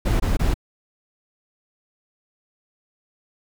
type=noise bursts; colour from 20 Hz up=brown; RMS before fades=-19 dBFS; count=3; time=0.05-0.542 s; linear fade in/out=10 ms; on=150 ms; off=21 ms; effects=none

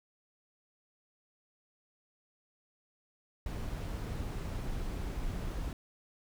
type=noise; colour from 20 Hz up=brown; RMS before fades=-37 dBFS; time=3.46-5.73 s; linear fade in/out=2 ms; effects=none

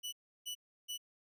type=tone bursts; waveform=sawtooth; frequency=2960 Hz; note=F#7; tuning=in tune; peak=-36 dBFS; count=3; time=0.03-0.978 s; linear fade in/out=20 ms; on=96 ms; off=330 ms; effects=none

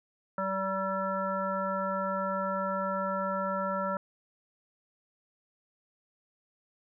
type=harmonic tone; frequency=192.3 Hz; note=G3; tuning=33 cents flat; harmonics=1 / 3 / 5 / 7 / 9; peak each=-36 / -33 / -36 / -33 / -45 dBFS; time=0.38-3.97 s; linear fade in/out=2 ms; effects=none

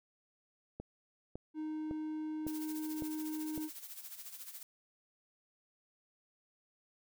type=click train; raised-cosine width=2 ms; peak=-29 dBFS; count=6; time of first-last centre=0.8-3.578 s; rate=1.8 Hz
type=tone; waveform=triangle; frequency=310 Hz; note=D#4; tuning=6 cents flat; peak=-35 dBFS; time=1.54-3.7 s; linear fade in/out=50 ms
type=noise with tremolo; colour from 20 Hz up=blue; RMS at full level=-46 dBFS; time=2.47-4.63 s; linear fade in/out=2 ms; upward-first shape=sine; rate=14 Hz; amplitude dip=65%
effects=none

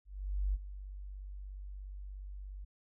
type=tone with ADSR envelope; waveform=sine; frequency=48.47 Hz; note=G1; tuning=19 cents flat; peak=-28 dBFS; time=0.05-2.65 s; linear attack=490 ms; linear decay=32 ms; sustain=-14 dB; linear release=12 ms; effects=none

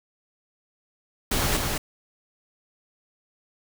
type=noise with echo; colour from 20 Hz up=pink; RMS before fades=-24 dBFS; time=1.31-1.57 s; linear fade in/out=5 ms; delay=210 ms; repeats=1; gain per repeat=-3 dB; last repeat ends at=1.78 s; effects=none

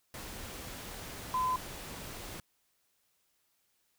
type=tone in noise; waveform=sine; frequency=1017 Hz; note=C6; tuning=50 cents flat; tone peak=-28 dBFS; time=1.34-1.56 s; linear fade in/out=2 ms; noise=pink; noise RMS=-44 dBFS; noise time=0.14-2.4 s; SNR=+13 dB; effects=white hiss -75 dBFS RMS until 3.98 s

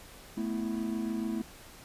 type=chord; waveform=triangle; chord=A suspended second; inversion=none; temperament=equal; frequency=220 / 246.9 / 329.6 Hz; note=A3 / B3 / E4; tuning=0 / 0 / 0 cents; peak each=-31 / -35 / -34 dBFS; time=0.37-1.42 s; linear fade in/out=5 ms; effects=pink hiss -51 dBFS RMS until 1.84 s + resampled to 32000 Hz

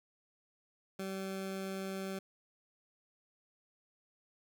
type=tone; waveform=20% pulse; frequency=192.2 Hz; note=G3; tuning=34 cents flat; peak=-33 dBFS; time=0.99-2.19 s; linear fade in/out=5 ms; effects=none

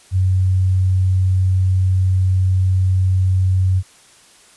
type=tone; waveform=sine; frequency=93.4 Hz; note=F#2; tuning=17 cents sharp; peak=-12 dBFS; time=0.11-3.83 s; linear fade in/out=50 ms; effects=white hiss -48 dBFS RMS until 4.56 s + resampled to 24000 Hz

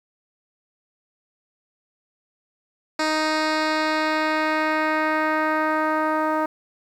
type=tone with low-pass filter sweep; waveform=10% pulse; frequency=311.1 Hz; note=D#4; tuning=in tune; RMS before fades=-22 dBFS; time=2.99-6.46 s; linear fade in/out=5 ms; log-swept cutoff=6100 to 1100 Hz; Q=1.2; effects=8-bit

